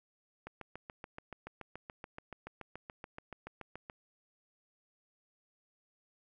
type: click train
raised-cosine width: 0.5 ms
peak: -29 dBFS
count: 25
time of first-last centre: 0.47-3.899 s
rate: 7 Hz
effects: none